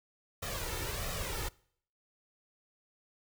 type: noise with flanger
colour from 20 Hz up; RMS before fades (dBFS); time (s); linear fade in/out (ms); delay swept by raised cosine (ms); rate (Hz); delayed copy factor
pink; -37; 0.42-1.49; 10; 1.6 to 2.26; 1.5; +0.7
effects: noise-tail reverb RT60 0.6 s tail -23 dB re dry